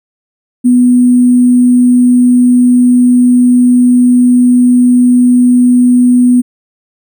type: tone with sample-and-hold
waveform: sine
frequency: 246.9 Hz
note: B3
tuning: in tune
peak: -3 dBFS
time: 0.64-6.42 s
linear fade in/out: 20 ms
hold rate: 8820 Hz
effects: none